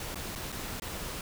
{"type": "noise with dropouts", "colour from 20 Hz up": "pink", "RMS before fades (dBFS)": -38, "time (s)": [0, 1.21], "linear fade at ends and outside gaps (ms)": 2, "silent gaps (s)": [[0.146, 0.156], [0.353, 0.358], [0.52, 0.524], [0.799, 0.82]], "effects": []}